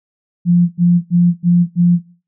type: tone bursts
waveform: sine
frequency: 174.61 Hz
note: F3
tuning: in tune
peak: -7 dBFS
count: 5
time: 0.45-1.994 s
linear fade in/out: 50 ms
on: 240 ms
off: 86 ms
effects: noise-tail reverb RT60 0.4 s tail -19 dB re dry